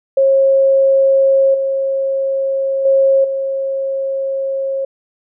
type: tone with level steps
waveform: sine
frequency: 541 Hz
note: C#5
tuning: 42 cents flat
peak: -8 / -14 / -8 / -16 dBFS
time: 0.17-4.85 s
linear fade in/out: 5 ms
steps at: 1.54 / 2.85 / 3.24 s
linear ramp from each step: 5 ms
effects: none